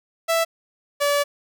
sawtooth tone pair in turn, 661 / 575.1 Hz, E5 / D5, +5 / -36 cents, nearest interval major second, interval 241 cents, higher first, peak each -14 dBFS, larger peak neither, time 0.28-0.45 / 1-1.24 s, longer second, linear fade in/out 20 ms, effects none

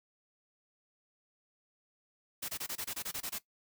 white noise bursts, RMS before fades -38 dBFS, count 11, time 2.42-3.386 s, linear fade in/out 10 ms, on 66 ms, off 24 ms, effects noise-tail reverb RT60 0.1 s tail -17 dB re dry

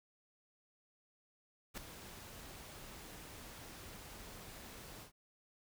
pink noise with ADSR envelope, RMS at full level -42 dBFS, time 1.74-5.12 s, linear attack 36 ms, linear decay 3 ms, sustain -10 dB, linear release 99 ms, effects none

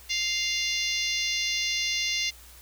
harmonic tone, 698.5 Hz, F5, in tune, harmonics 3 / 4 / 5 / 6 / 7 / 8 / 9, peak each -31 / -32 / -33 / -34 / -34 / -35 / -36 dBFS, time 0.09-2.31 s, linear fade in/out 20 ms, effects added 60 Hz sine -51 dBFS peak until 2.61 s + white hiss -51 dBFS RMS until 2.61 s

